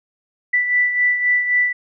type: beating tone pair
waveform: sine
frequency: 1974 / 1977.8 Hz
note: B6 / B6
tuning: -1 / +2 cents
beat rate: 3.8 Hz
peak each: -15 / -23 dBFS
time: 0.53-1.73 s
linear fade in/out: 10 ms
effects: none